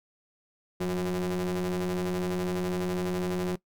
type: ring-modulated tone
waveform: 45% pulse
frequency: 92 Hz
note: F#2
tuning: 9 cents flat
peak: -24 dBFS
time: 0.8-3.56 s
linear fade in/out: 10 ms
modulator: 270 Hz
effects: noise-tail reverb RT60 0.1 s tail -20 dB re dry